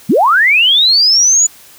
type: linear sweep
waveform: sine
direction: up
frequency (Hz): 156.5 to 7000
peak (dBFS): -6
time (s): 0.09-1.47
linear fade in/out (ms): 10
effects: white hiss -40 dBFS RMS until 1.78 s